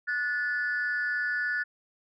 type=tone pair together; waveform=sine; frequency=1462.3 / 1739 Hz; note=F#6 / A6; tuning=-21 / -21 cents; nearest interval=minor third; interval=300 cents; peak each=-28 dBFS; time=0.07-1.64 s; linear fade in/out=20 ms; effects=tanh soft clip ceiling -22 dBFS